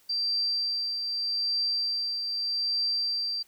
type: tone with tremolo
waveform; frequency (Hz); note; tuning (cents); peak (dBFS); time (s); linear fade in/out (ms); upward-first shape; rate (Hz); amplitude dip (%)
sine; 4699; D8; 0; -24; 0.09-3.43; 10; triangle; 0.82; 45
effects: white hiss -62 dBFS RMS until 3.47 s